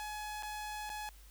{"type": "tone with dropouts", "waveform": "sawtooth", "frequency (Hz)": 845, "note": "G#5", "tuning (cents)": 30, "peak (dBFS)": -36, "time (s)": [0, 1.09], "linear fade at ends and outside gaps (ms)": 0, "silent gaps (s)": [[0.425, 0.432], [0.893, 0.9]], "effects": ["added 50 Hz sine -54 dBFS peak until 1.3 s", "white hiss -62 dBFS RMS until 1.3 s"]}